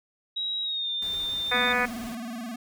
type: tone with pitch glide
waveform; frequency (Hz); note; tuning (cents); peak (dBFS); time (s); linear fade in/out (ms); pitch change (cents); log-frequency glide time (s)
sine; 3839 to 3603; B7 to A7; -50 to +40; -27; 0.36-1.73; 10; -110; 0.62-0.9
type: noise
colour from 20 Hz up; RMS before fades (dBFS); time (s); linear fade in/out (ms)
pink; -44; 1.02-2.15; 2
type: harmonic tone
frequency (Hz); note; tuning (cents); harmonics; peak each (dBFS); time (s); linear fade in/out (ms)
246.9; B3; 0; 2 / 3 / 4 / 5 / 6 / 7 / 8 / 9 / 10; -31 / -32 / -33 / -31 / -31 / -28 / -33 / -31 / -33; 1.51-1.86; 10
type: tone with vibrato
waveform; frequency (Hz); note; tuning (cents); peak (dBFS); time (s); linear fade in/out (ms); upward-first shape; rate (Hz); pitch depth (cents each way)
square; 233.1; A#3; 0; -34; 1.54-2.56; 5; square; 19; 89
effects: none